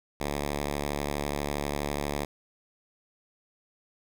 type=tone; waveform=5% pulse; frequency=72.3 Hz; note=D2; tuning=27 cents flat; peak=-18 dBFS; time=0.2-2.25 s; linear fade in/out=5 ms; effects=none